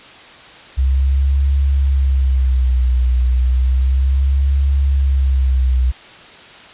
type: tone with vibrato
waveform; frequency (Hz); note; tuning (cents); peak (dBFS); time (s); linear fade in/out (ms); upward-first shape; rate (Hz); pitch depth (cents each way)
sine; 65.41; C2; 0; -11; 0.77-5.92; 20; sine; 0.32; 91
effects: white hiss -39 dBFS RMS until 6.73 s + resampled to 8000 Hz